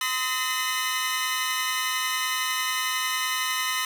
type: tone cluster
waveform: sawtooth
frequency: 1029 / 1269 / 1828 / 2047 / 2975 Hz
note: C6 / D#6 / A#6 / C7 / F#7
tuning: -29 / +34 / -34 / -38 / +9 cents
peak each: -28 dBFS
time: 0.01-3.85 s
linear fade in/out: 2 ms
effects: none